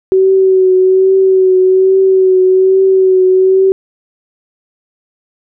sine tone with vibrato, 377.2 Hz, F#4, 33 cents sharp, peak -5 dBFS, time 0.12-3.72 s, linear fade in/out 0 ms, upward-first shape triangle, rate 1.2 Hz, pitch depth 30 cents each way, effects none

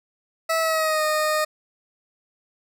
20% pulse tone with pitch glide, 651 to 615.5 Hz, E5 to D#5, -22 to -19 cents, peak -15 dBFS, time 0.49-1.45 s, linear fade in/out 10 ms, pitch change -97 cents, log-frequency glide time 0.6-1.04 s, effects none

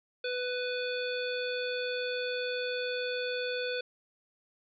harmonic tone with a mistuned harmonic, 497 Hz, B4, 11 cents sharp, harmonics 1 / 3 / 5 / 7 / 9, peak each -33 / -38 / -40 / -41 / -43 dBFS, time 0.24-3.81 s, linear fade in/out 5 ms, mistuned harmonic 9, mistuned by -23 cents, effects none

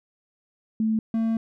sine / triangle tone pair in turn, 220 / 225.4 Hz, A3 / A3, 0 / +42 cents, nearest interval unison, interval 42 cents, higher second, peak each -20 / -19 dBFS, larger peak second, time 0.8-0.99 / 1.14-1.37 s, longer second, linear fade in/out 2 ms, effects none

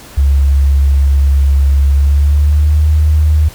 sine tone with pitch glide, 69.3 to 76.45 Hz, C#2 to D#2, 0 to -30 cents, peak -6 dBFS, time 0.17-3.49 s, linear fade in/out 10 ms, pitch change +170 cents, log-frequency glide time 1.88-2.86 s, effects pink hiss -35 dBFS RMS until 3.54 s

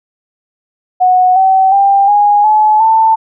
sine tone with pitch steps, 735 / 763.6 / 793.2 / 824.1 / 856.1 / 889.3 Hz, F#5 / G5 / G5 / G#5 / A5 / A5, -12 / -46 / +20 / -14 / -48 / +18 cents, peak -5 dBFS, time 1-3.16 s, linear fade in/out 20 ms, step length 360 ms, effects none

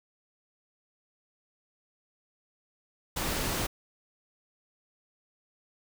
pink noise, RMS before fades -31 dBFS, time 3.16-3.67 s, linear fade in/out 10 ms, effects none

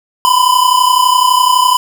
square tone pair together, 987.8 / 1019.7 Hz, B5 / C6, 0 / -45 cents, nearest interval minor second, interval 55 cents, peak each -11 dBFS, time 0.25-1.77 s, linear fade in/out 0 ms, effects none

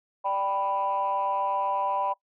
sine chord, G major, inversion second, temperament equal, 587.3 / 784 / 987.8 Hz, D5 / G5 / B5, 0 / 0 / 0 cents, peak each -31 / -28 / -26 dBFS, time 0.24-2.14 s, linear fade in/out 20 ms, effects noise-tail reverb RT60 0.1 s tail -21 dB re dry + tanh soft clip ceiling -18 dBFS

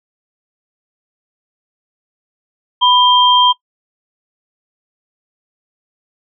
sine tone pair together, 993 / 3180 Hz, B5 / G7, +9 / +24 cents, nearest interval octave + minor sixth, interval 2015 cents, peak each -10 dBFS, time 2.81-3.53 s, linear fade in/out 20 ms, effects noise-tail reverb RT60 0.1 s tail -21 dB re dry

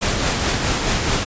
pink noise with tremolo, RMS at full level -18 dBFS, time 0.01-1.25 s, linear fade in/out 20 ms, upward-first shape triangle, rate 4.7 Hz, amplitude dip 40%, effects resampled to 16000 Hz

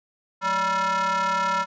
square ring-modulated tone, 196.3 Hz, G3, 3 cents sharp, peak -19 dBFS, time 0.41-1.66 s, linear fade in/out 50 ms, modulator 1160 Hz, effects resampled to 16000 Hz

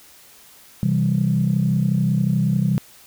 sine chord, C major, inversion none, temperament equal, 130.81 / 164.81 / 196 Hz, C3 / E3 / G3, 0 / 0 / 0 cents, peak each -20 dBFS, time 0.83-2.78 s, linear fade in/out 0 ms, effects tanh soft clip ceiling -8 dBFS + white hiss -48 dBFS RMS until 3.06 s

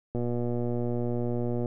click train, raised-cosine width 2 ms, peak -18 dBFS, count 182, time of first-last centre 0.15-1.658 s, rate 120 Hz, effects none

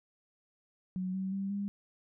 sine tone with pitch steps, 185 / 190.2 / 195.55 / 201 Hz, F#3 / F#3 / G3 / G3, 0 / +48 / -4 / +44 cents, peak -32 dBFS, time 0.96-1.68 s, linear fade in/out 0 ms, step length 180 ms, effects none

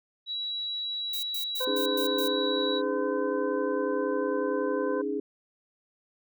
sine tone, 3902 Hz, B7, 22 cents flat, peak -30 dBFS, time 0.26-2.82 s, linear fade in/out 50 ms
violet noise bursts, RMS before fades -36 dBFS, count 6, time 1.13-2.28 s, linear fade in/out 5 ms, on 100 ms, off 110 ms
harmonic tone, 510 Hz, C5, 44 cents flat, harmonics 1 / 2 / 3, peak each -30 / -36 / -40 dBFS, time 1.6-5.02 s, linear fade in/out 10 ms
sine chord, C# suspended second, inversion none, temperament equal with one note detuned, 280.2 / 311.1 / 415.3 Hz, C#4 / D#4 / G#4, +19 / 0 / 0 cents, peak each -33 / -34 / -30 dBFS, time 1.67-5.2 s, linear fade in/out 5 ms
effects none

